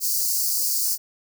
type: high-pass noise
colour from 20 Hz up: white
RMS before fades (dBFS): -23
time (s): 0-0.98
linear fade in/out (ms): 50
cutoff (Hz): 4400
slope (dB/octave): 96
effects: none